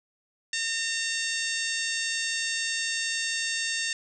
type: harmonic tone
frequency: 911 Hz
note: A#5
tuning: 40 cents flat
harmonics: 2 / 3 / 4 / 5 / 6 / 7 / 8 / 9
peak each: -32 / -34 / -35 / -36 / -37 / -37 / -38 / -39 dBFS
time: 0.53-3.93 s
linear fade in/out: 2 ms
effects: none